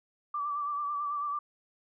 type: tone with vibrato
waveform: sine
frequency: 1166 Hz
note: D6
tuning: 13 cents flat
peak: -30 dBFS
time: 0.34-1.39 s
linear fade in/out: 5 ms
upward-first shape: sine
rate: 9.1 Hz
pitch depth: 39 cents each way
effects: none